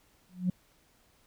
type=tone with exponential growth; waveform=sine; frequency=181.4 Hz; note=F#3; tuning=34 cents flat; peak=-21 dBFS; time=0.29-0.5 s; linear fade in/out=5 ms; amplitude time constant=44 ms; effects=tanh soft clip ceiling -20 dBFS + pink hiss -66 dBFS RMS until 1.26 s